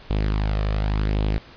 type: tone with flanger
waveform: sawtooth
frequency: 51.91 Hz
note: G#1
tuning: in tune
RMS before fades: -22 dBFS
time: 0.1-1.38 s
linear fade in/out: 0 ms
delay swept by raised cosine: 0.29 to 1.69 ms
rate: 0.89 Hz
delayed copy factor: +0.5
effects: pink hiss -46 dBFS RMS until 1.56 s + resampled to 11025 Hz